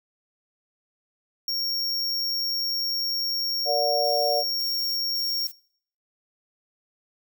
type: tone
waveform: square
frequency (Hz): 5530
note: F8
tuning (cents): -18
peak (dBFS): -25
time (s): 1.48-5.47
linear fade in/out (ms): 2
type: chord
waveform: sine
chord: Bb augmented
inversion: none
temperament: just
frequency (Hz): 466.2 / 582.7 / 728.4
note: Bb4 / D5 / F#5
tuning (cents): 0 / -14 / -27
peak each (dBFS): -29 / -24 / -26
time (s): 3.65-4.44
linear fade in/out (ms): 50
type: noise bursts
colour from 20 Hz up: violet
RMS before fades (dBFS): -40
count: 3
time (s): 4.04-5.52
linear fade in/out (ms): 10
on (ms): 380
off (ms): 170
effects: noise-tail reverb RT60 0.6 s tail -23 dB re dry